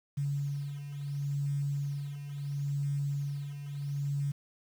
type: beating tone pair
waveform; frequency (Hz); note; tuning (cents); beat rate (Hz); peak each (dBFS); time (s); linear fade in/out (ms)
sine; 141.3 / 142.03; C#3 / C#3; +34 / +42; 0.73; -38 / -32; 0.17-4.32; 10
effects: 9-bit